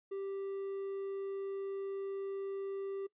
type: tone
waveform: triangle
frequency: 392 Hz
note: G4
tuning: in tune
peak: -35 dBFS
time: 0.11-3.07 s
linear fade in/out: 10 ms
effects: noise-tail reverb RT60 0.1 s tail -21 dB re dry + resampled to 8000 Hz